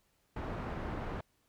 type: low-pass noise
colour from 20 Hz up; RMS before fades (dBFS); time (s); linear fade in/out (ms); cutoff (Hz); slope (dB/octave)
pink; -39; 0.36-1.21; 5; 1400; 12
effects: pink hiss -74 dBFS RMS until 1.48 s